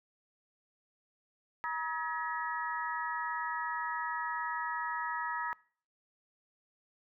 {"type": "harmonic tone with a mistuned harmonic", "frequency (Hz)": 319.1, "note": "D#4", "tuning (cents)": 44, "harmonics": [3, 4, 5, 6], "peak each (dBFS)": [-36, -38, -40, -42], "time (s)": [1.64, 5.53], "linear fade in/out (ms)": 0, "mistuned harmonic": 5, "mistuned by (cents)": 93, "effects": ["noise-tail reverb RT60 0.5 s tail -24 dB re dry"]}